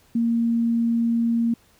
sine tone, 232.1 Hz, A#3, 7 cents flat, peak -18 dBFS, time 0.15-1.54 s, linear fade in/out 5 ms, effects pink hiss -58 dBFS RMS until 1.79 s

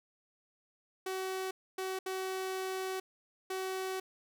sawtooth tone bursts at uneven times, 377.5 Hz, F#4, 35 cents sharp, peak -31 dBFS, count 4, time 1.06-1.51 / 1.78-1.99 / 2.06-3 / 3.5-4 s, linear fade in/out 5 ms, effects none

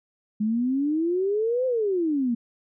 sine exponential two-way sweep, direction up then down, 207.7 to 523.3 to 227.4 Hz, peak -21 dBFS, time 0.4-2.35 s, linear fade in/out 10 ms, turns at 1.66 s, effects none

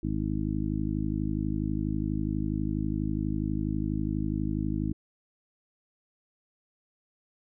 harmonic tone, 52.2 Hz, G#1, 10 cents sharp, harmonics 1 / 2 / 3 / 4 / 5 / 6, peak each -34 / -34 / -34 / -34 / -34 / -34 dBFS, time 0.03-4.93 s, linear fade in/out 5 ms, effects none

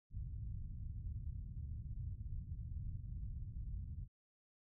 white low-pass noise, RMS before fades -45 dBFS, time 0.1-4.08 s, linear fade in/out 50 ms, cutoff 110 Hz, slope 24 dB/octave, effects none

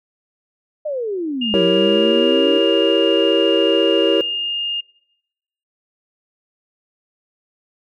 sine exponential two-way sweep, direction down then up, 626 to 174.61 to 300.3 Hz, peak -20 dBFS, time 0.85-2.59 s, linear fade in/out 10 ms, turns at 1.63 s
sine tone, 2827 Hz, F7, 20 cents sharp, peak -20 dBFS, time 1.41-4.81 s, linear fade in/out 10 ms
triangle chord, E diminished seventh, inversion none, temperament equal, 329.6 / 392 / 466.2 / 554.4 Hz, E4 / G4 / Bb4 / Db5, 0 / 0 / 0 / 0 cents, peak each -17 dBFS, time 1.54-4.21 s, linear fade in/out 0 ms
effects noise-tail reverb RT60 0.9 s tail -24 dB re dry

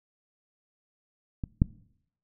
clicks, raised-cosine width 5 ms, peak -19 / -7 dBFS, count 2, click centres 1.438 / 1.619 s, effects noise-tail reverb RT60 0.7 s tail -22 dB re dry

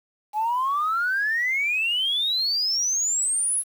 sine exponential sweep, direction up, 830.6 to 10870 Hz, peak -20 dBFS, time 0.33-3.64 s, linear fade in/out 50 ms, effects tanh soft clip ceiling -16 dBFS + 8-bit

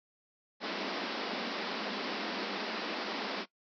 pink band-pass noise, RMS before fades -37 dBFS, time 0.6-3.46 s, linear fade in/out 50 ms, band 190 to 5300 Hz, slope 96 dB/octave, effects noise-tail reverb RT60 0.1 s tail -18 dB re dry

